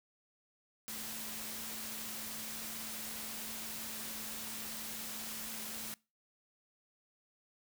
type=tone in noise; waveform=sine; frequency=220 Hz; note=A3; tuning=in tune; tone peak=-53 dBFS; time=0.88-5.94 s; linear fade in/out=0 ms; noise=white; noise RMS=-43 dBFS; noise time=0.88-5.94 s; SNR=-13 dB; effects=noise-tail reverb RT60 0.3 s tail -24 dB re dry